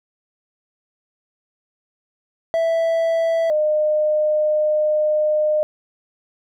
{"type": "tone pair in turn", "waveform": ["triangle", "sine"], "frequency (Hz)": [659.3, 609.2], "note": ["E5", "D#5"], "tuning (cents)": [0, -37], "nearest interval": "minor second", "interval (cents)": 137, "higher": "first", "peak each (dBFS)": [-14, -15], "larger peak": "first", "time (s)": [[2.54, 3.5], [3.5, 5.63]], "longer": "second", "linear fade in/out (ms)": 0, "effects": []}